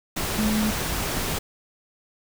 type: tone in noise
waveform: sine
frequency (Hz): 214.9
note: A3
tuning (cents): -41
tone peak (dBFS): -21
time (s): 0.38-0.71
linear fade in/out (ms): 10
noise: pink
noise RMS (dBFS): -27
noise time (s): 0.16-1.39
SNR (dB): +3
effects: none